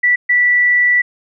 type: tone bursts at uneven times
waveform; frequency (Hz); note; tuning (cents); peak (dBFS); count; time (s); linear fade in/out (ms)
sine; 1962; B6; -12; -9; 2; 0.03-0.16 / 0.29-1.02; 10
effects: none